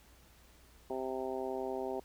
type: harmonic tone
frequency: 130.81 Hz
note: C3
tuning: in tune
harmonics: 2 / 3 / 4 / 5 / 6 / 7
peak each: -44 / -38 / -43 / -42 / -44 / -47 dBFS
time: 0.9-2 s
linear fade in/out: 2 ms
effects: added 60 Hz sine -62 dBFS peak until 2.04 s + pink hiss -63 dBFS RMS until 2.04 s